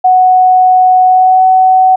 sine tone with pitch glide, 740 to 749.9 Hz, F#5 to F#5, 0 to +23 cents, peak -3 dBFS, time 0.04-1.96 s, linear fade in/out 10 ms, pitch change +23 cents, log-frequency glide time 1.06-1.44 s, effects none

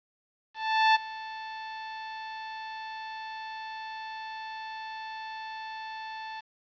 sawtooth tone with ADSR envelope, 880 Hz, A5, in tune, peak -14 dBFS, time 0.54-6.41 s, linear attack 410 ms, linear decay 21 ms, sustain -19 dB, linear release 15 ms, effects resampled to 11025 Hz + 9-bit

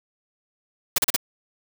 white noise bursts, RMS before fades -19 dBFS, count 4, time 0.96-1.163 s, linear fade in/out 5 ms, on 23 ms, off 37 ms, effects none

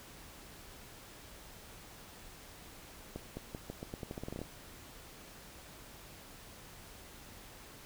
accelerating click train, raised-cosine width 2 ms, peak -27 dBFS, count 15, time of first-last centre 3.16-4.416 s, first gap 210 ms, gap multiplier 0.85, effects pink hiss -53 dBFS RMS until 7.85 s

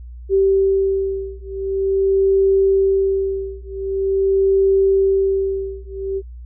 sine beating tone pair, 388.2 / 388.65 Hz, G4 / G4, -17 / -15 cents, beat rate 0.45 Hz, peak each -17 dBFS, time 0.29-6.22 s, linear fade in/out 50 ms, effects noise-tail reverb RT60 0.1 s tail -26 dB re dry + added 60 Hz sine -32 dBFS peak until 6.45 s

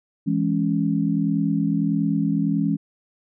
sine chord, C# minor, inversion first, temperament just, 166.31 / 207.9 / 277.2 Hz, E3 / G#3 / C#4, +16 / +2 / 0 cents, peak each -23 dBFS, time 0.26-2.77 s, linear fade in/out 20 ms, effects none

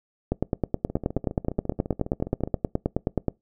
two click trains, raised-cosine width 2 ms, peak -19 / -9 dBFS, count 25 / 29, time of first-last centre 0.9-2.544 / 0.32-3.283 s, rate 14.6 / 9.45 Hz, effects noise-tail reverb RT60 0.2 s tail -24 dB re dry

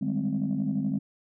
sine chord, Ab major seventh, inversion second, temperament equal with one note detuned, 151.83 / 196 / 207.7 / 261.6 Hz, Eb3 / G3 / Ab3 / C4, -42 / 0 / 0 / 0 cents, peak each -32 / -30 / -29 / -29 dBFS, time 0.01-0.99 s, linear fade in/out 10 ms, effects tanh soft clip ceiling -19 dBFS

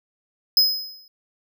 square tone with exponential decay, 5070 Hz, D#8, 32 cents sharp, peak -11 dBFS, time 0.57-1.08 s, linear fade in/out 2 ms, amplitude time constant 110 ms, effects none

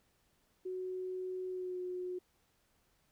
sine tone with pitch glide, 370 to 362.8 Hz, F#4 to F#4, 0 to -34 cents, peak -37 dBFS, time 0.65-2.19 s, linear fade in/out 10 ms, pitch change -34 cents, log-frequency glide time 1.49-1.79 s, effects pink hiss -74 dBFS RMS until 3.11 s

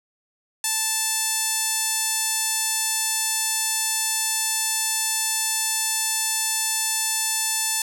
sawtooth tone with band-pass filter, 880 Hz, A5, in tune, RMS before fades -24 dBFS, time 0.64-7.82 s, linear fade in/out 2 ms, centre 8800 Hz, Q 1.5, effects none

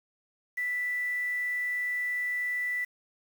sine tone with quantisation, 1975.5 Hz, B6, in tune, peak -28 dBFS, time 0.57-2.85 s, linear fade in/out 10 ms, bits 8, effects none

